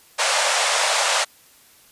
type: band-pass noise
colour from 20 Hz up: pink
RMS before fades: -20 dBFS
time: 0.18-1.25 s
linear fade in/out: 20 ms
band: 540 to 9300 Hz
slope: 48 dB/octave
effects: white hiss -52 dBFS RMS until 1.91 s + resampled to 32000 Hz